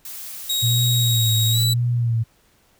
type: noise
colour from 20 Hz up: blue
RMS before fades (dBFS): -34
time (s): 0.05-1.64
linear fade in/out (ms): 2
type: tone with pitch glide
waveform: sawtooth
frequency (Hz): 3795 to 3945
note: A#7 to B7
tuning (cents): +30 to -3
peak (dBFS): -17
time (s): 0.49-1.74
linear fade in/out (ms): 10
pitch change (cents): +67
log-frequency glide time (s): 1.52-1.59
type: tone with vibrato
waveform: sine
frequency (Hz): 115.7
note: A#2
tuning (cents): -13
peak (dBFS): -17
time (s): 0.62-2.24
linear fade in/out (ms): 20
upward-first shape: sine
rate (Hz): 1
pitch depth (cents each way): 78
effects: pink hiss -59 dBFS RMS until 2.79 s